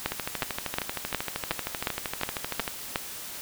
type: two click trains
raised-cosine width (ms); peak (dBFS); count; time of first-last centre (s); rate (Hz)
0.3; -13 / -9; 34 / 9; 0.12-2.678 / 0.06-2.959; 12.9 / 2.76
effects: white hiss -39 dBFS RMS until 3.41 s